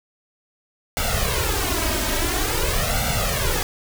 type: noise with flanger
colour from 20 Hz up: pink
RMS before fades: -22 dBFS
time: 0.97-3.63 s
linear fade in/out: 0 ms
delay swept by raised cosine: 1.4 to 3.2 ms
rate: 0.48 Hz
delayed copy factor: +0.95
effects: none